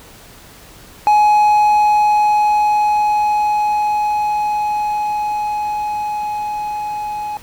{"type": "tone with level ramp", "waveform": "triangle", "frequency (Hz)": 840, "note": "G#5", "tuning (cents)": 19, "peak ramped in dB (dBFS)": [-6, -19], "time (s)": [1.07, 7.37], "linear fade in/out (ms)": 0, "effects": ["pink hiss -41 dBFS RMS until 7.42 s"]}